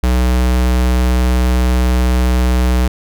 square tone, 62.2 Hz, B1, 13 cents sharp, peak -11 dBFS, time 0.03-2.88 s, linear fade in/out 5 ms, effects none

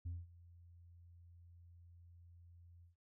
sine tone with ADSR envelope, 86.2 Hz, F2, 22 cents flat, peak -37 dBFS, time 0.05-2.96 s, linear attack 13 ms, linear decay 200 ms, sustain -21 dB, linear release 130 ms, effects tanh soft clip ceiling -39 dBFS

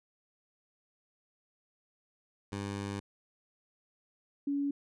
15% pulse / sine tone pair in turn, 100 / 282.8 Hz, G2 / C#4, +35 / +35 cents, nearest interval octave + tritone, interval 1800 cents, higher second, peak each -29 / -29 dBFS, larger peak neither, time 2.52-3 / 4.47-4.71 s, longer first, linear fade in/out 5 ms, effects resampled to 22050 Hz

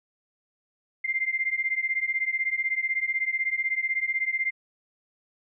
sine beating tone pair, 2090 / 2106 Hz, C7 / C7, -2 / +11 cents, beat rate 16 Hz, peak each -27 / -28 dBFS, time 1.04-4.51 s, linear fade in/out 10 ms, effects none

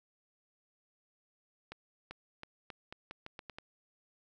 accelerating click train, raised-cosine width 0.3 ms, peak -28 dBFS, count 10, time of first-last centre 1.72-3.585 s, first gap 390 ms, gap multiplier 0.83, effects none

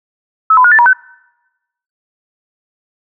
sine tone with pitch steps, 1297 / 1006 / 1441 / 1761 / 955 / 1521 Hz, E6 / B5 / F#6 / A6 / A#5 / F#6, -28 / +32 / -46 / +1 / +42 / +47 cents, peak -4 dBFS, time 0.5-0.932 s, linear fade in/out 5 ms, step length 72 ms, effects noise-tail reverb RT60 1.0 s tail -26 dB re dry

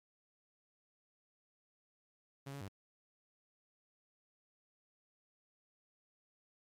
sawtooth tone with pitch steps, 138.1 / 140.7 / 98.3 Hz, C#3 / C#3 / G2, -6 / +26 / +5 cents, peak -40 dBFS, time 2.46-2.685 s, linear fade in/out 10 ms, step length 75 ms, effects MP3 96 kbps

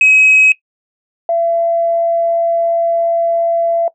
sine tone pair in turn, 2546 / 674.3 Hz, D#7 / E5, +39 / +39 cents, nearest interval octave + major seventh, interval 2300 cents, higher first, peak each -4 / -11 dBFS, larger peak first, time 0.01-0.52 / 1.29-3.88 s, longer second, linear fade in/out 2 ms, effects noise-tail reverb RT60 0.1 s tail -18 dB re dry + tanh soft clip ceiling -2 dBFS

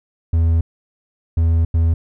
triangle tone bursts at uneven times, 82.41 Hz, E2, in tune, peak -10 dBFS, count 3, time 0.33-0.61 / 1.37-1.65 / 1.74-1.94 s, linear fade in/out 5 ms, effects none

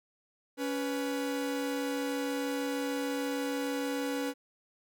45% pulse tone pair together, 280.2 / 493.9 Hz, C#4 / B4, +19 / 0 cents, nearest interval minor seventh, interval 981 cents, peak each -33 / -35 dBFS, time 0.57-4.34 s, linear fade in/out 50 ms, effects none

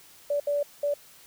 sine tone bursts at uneven times, 578 Hz, D5, 28 cents flat, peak -23 dBFS, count 3, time 0.3-0.4 / 0.47-0.63 / 0.83-0.94 s, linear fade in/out 5 ms, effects white hiss -53 dBFS RMS until 1.26 s

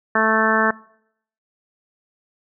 harmonic tone, 220 Hz, A3, in tune, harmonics 1 / 2 / 3 / 4 / 5 / 6 / 7 / 8, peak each -24 / -24 / -23 / -25 / -22 / -24 / -22 / -21 dBFS, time 0.15-0.71 s, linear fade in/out 5 ms, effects noise-tail reverb RT60 0.7 s tail -23 dB re dry

